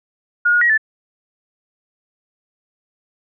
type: tone with pitch steps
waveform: sine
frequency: 1433 / 1442 / 1901 / 1755 Hz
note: F6 / F#6 / A#6 / A6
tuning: +44 / -45 / +33 / -5 cents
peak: -11 dBFS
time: 0.45-0.778 s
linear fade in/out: 10 ms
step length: 82 ms
effects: none